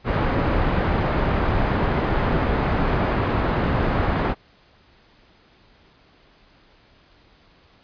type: low-pass noise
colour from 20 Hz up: pink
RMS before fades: -21 dBFS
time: 0.04-4.35 s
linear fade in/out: 50 ms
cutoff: 1500 Hz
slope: 12 dB/octave
effects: pink hiss -55 dBFS RMS until 7.83 s + resampled to 11025 Hz